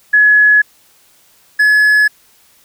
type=tone pair in turn; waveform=sine / triangle; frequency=1694 / 1701.4 Hz; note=G#6 / G#6; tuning=+34 / +41 cents; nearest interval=unison; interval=7 cents; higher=second; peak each=-5 dBFS; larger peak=neither; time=0.13-0.62 / 1.59-2.08 s; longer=neither; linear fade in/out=10 ms; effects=white hiss -50 dBFS RMS until 2.64 s